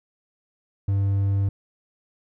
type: tone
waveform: triangle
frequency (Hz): 98.8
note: G2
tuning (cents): +14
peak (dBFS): -17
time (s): 0.88-1.49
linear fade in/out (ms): 5
effects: none